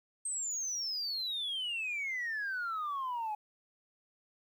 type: exponential sweep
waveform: sine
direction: down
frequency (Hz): 8420 to 830.6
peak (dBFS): -32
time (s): 0.25-3.35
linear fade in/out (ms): 5
effects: tanh soft clip ceiling -31 dBFS + 11-bit